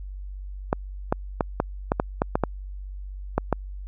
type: clicks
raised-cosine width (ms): 1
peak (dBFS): -6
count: 11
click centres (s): 0.729 / 1.125 / 1.408 / 1.601 / 1.919 / 1.999 / 2.219 / 2.355 / 2.437 / 3.38 / 3.527
effects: added 48 Hz sine -33 dBFS peak until 3.87 s